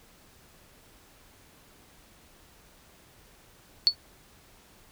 sine tone with exponential decay, 4435 Hz, C#8, in tune, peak -12 dBFS, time 3.87-3.95 s, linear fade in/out 0 ms, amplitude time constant 16 ms, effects pink hiss -57 dBFS RMS until 4.91 s

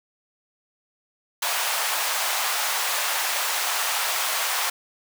pink high-pass noise, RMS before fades -25 dBFS, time 1.42-4.7 s, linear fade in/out 5 ms, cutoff 720 Hz, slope 24 dB/octave, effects none

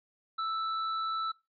sine tone with hard clipping, 1318.5 Hz, E6, in tune, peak -32 dBFS, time 0.38-1.32 s, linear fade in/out 10 ms, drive 11 dB, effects noise-tail reverb RT60 0.2 s tail -18 dB re dry + resampled to 11025 Hz

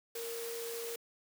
sine tone in noise, 464.6 Hz, A#4, 6 cents flat, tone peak -39 dBFS, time 0.15-0.96 s, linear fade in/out 5 ms, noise white, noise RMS -44 dBFS, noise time 0.15-0.96 s, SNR +2 dB, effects high-pass 300 Hz 12 dB/octave

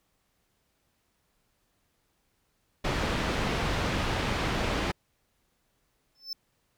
pink low-pass noise, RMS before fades -29 dBFS, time 2.84-4.92 s, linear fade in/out 10 ms, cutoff 3600 Hz, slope 12 dB/octave
triangle tone with exponential growth, 5280 Hz, E8, 2 cents sharp, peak -28 dBFS, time 6.15-6.33 s, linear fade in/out 2 ms, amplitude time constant 38 ms
effects pink hiss -73 dBFS RMS until 6.77 s

